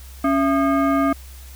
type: tone with frequency modulation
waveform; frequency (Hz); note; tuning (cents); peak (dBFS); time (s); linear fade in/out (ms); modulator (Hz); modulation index
sine; 277.2; C#4; 0; -15; 0.24-1.13; 5; 946; 1
effects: added 65 Hz sine -37 dBFS peak until 1.55 s + white hiss -46 dBFS RMS until 1.55 s